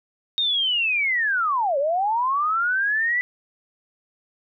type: linear two-way sweep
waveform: sine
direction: down then up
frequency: 3729 to 535 to 1997 Hz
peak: -19 dBFS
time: 0.38-3.21 s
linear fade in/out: 0 ms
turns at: 1.78 s
effects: none